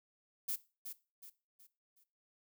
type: noise with echo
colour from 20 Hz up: violet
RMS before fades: -37 dBFS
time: 0.48-0.56 s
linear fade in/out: 10 ms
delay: 370 ms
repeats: 4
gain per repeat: -8 dB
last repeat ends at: 2.04 s
effects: noise-tail reverb RT60 0.3 s tail -17 dB re dry